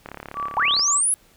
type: click train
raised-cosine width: 0.5 ms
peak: -19 dBFS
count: 27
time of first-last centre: 0.06-0.794 s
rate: 35.4 Hz
type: tone with tremolo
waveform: sine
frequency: 1151 Hz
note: D6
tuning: 35 cents flat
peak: -24 dBFS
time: 0.34-1.01 s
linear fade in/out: 50 ms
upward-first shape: square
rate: 3.7 Hz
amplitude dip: 60%
type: linear sweep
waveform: sine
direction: up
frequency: 740 to 11010 Hz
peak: -17 dBFS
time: 0.57-1.14 s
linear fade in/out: 0 ms
effects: pink hiss -56 dBFS RMS until 1.36 s